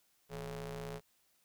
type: ring-modulated tone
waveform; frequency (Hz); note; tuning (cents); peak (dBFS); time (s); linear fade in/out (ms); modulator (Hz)
sawtooth; 132.5; C3; +22; -34; 0.29-1.01; 50; 293
effects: white hiss -73 dBFS RMS until 1.44 s